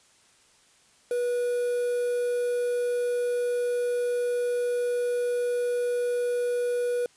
triangle tone with quantisation, 486.6 Hz, B4, 26 cents flat, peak -22 dBFS, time 1.11-7.06 s, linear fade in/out 2 ms, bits 7, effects white hiss -60 dBFS RMS until 7.16 s + resampled to 22050 Hz

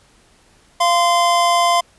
square tone pair together, 692 / 1035.1 Hz, F5 / C6, -16 / -19 cents, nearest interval perfect fifth, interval 697 cents, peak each -16 dBFS, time 0.8-1.81 s, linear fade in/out 10 ms, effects pink hiss -53 dBFS RMS until 1.98 s + resampled to 24000 Hz

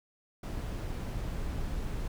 brown noise, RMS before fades -35 dBFS, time 0.43-2.08 s, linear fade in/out 5 ms, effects none

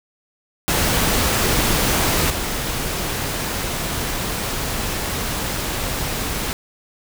pink noise with level steps, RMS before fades -18 / -24 dBFS, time 0.68-6.53 s, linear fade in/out 0 ms, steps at 2.3 s, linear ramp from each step 2 ms, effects none

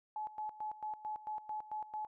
sine tone with tremolo, 855 Hz, A5, 50 cents flat, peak -37 dBFS, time 0.16-2.07 s, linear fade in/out 2 ms, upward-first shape square, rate 4.5 Hz, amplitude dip 80%, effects none

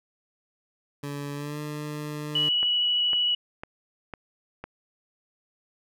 20% pulse tone with pitch glide, 143.2 to 149.63 Hz, D3 to D3, -43 to +33 cents, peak -27 dBFS, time 1.03-2.49 s, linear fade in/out 5 ms, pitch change +76 cents, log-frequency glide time 1.34-1.59 s
sine tone with vibrato, 2937 Hz, F#7, 13 cents flat, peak -21 dBFS, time 2.35-3.35 s, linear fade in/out 5 ms, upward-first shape sine, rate 13 Hz, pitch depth 9 cents each way
click train, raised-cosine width 0.5 ms, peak -21 dBFS, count 5, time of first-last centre 2.63-4.64 s, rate 1.99 Hz
effects none

